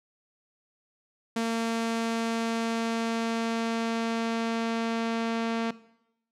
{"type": "tone with low-pass filter sweep", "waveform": "sawtooth", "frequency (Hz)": 228.4, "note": "A#3", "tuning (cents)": -35, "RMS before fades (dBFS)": -28, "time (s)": [1.36, 5.71], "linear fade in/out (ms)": 5, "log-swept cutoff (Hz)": [8800, 4200], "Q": 0.72, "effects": ["noise-tail reverb RT60 0.8 s tail -18 dB re dry"]}